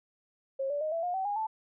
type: tone with pitch steps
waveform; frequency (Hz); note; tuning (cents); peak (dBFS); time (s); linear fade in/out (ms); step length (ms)
sine; 540 / 578.8 / 620.3 / 664.8 / 712.5 / 763.7 / 818.5 / 877.2; C#5 / D5 / D#5 / E5 / F5 / G5 / G#5 / A5; -45 / -25 / -5 / +15 / +34 / -45 / -25 / -6; -29; 0.59-1.47; 10; 110
effects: none